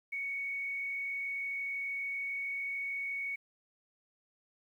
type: tone with frequency modulation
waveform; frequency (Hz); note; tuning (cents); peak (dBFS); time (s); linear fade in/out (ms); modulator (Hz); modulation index
sine; 2227; C#7; +7; -34; 0.12-3.36; 10; 39.4; 0.58
effects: 11-bit